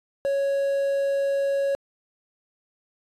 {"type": "tone with quantisation", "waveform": "triangle", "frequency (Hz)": 554.4, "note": "C#5", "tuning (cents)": 0, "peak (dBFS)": -19, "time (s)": [0.25, 1.75], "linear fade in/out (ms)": 0, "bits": 7, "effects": ["resampled to 24000 Hz"]}